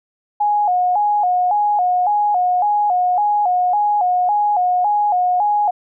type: tone with vibrato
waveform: sine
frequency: 775 Hz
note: G5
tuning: 20 cents flat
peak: -13 dBFS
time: 0.4-5.71 s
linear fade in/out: 10 ms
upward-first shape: square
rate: 1.8 Hz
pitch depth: 120 cents each way
effects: none